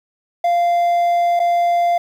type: tone with dropouts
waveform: triangle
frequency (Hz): 694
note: F5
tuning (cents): -11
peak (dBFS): -11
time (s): 0.44-1.98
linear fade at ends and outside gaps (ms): 5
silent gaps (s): 1.394-1.399
effects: 8-bit